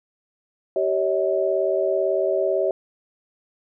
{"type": "tone cluster", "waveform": "sine", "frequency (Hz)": [385.9, 558, 636], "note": ["G4", "C#5", "D#5"], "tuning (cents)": [-27, 11, 38], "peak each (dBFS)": -23, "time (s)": [0.76, 2.71], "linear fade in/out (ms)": 2, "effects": []}